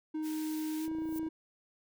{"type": "tone with pitch glide", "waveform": "triangle", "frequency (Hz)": [311.1, 318.7], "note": ["D#4", "D#4"], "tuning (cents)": [0, 42], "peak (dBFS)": -31, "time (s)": [0.14, 1.29], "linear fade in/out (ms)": 10, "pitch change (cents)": 42, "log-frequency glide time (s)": [0.78, 0.86]}
{"type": "high-pass noise", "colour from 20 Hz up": "white", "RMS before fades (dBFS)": -48, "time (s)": [0.22, 0.89], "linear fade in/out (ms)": 50, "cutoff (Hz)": 1500, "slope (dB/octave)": 24}
{"type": "click train", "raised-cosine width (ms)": 2, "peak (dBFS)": -36, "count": 12, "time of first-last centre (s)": [0.88, 1.266], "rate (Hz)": 28.5}
{"type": "noise with exponential growth", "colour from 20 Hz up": "violet", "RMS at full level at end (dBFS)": -44, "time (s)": [0.94, 1.19], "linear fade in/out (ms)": 5, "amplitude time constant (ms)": 53}
{"effects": []}